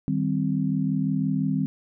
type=chord; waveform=sine; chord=C minor; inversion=first; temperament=equal; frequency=155.56 / 196 / 261.6 Hz; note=Eb3 / G3 / C4; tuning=0 / 0 / 0 cents; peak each=-26 dBFS; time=0.08-1.66 s; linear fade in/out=0 ms; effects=none